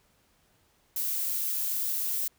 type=noise; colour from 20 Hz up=violet; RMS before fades=-30 dBFS; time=0.96-2.28 s; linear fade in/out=5 ms; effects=pink hiss -67 dBFS RMS until 2.38 s